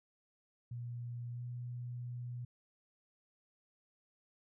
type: tone with pitch glide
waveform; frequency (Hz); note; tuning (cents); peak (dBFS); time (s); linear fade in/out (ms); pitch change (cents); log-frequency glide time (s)
sine; 120 to 122.03; B2 to B2; -49 to -20; -40; 0.71-2.45; 5; +29; 1.31-1.42
effects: none